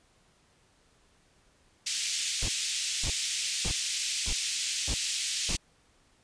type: band-pass noise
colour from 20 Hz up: white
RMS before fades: -32 dBFS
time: 1.86-5.57 s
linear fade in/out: 10 ms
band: 2400 to 7800 Hz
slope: 24 dB/octave
type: noise bursts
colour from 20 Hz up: brown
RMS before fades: -32 dBFS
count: 6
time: 2.42-5.554 s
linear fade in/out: 0 ms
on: 64 ms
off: 550 ms
effects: pink hiss -65 dBFS RMS until 6.23 s + resampled to 22050 Hz